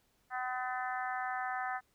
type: harmonic tone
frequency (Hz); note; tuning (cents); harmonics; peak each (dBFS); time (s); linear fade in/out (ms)
253.1; B3; +43; 3 / 4 / 5 / 6 / 7 / 8; -37 / -45 / -41 / -43 / -42 / -50; 0.3-1.81; 50
effects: pink hiss -73 dBFS RMS until 1.94 s